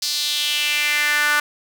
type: tone with high-pass filter sweep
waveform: sawtooth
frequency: 295.7 Hz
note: D4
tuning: 12 cents sharp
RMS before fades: -20 dBFS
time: 0.02-1.4 s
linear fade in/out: 5 ms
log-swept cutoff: 4700 to 1400 Hz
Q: 3.4
effects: none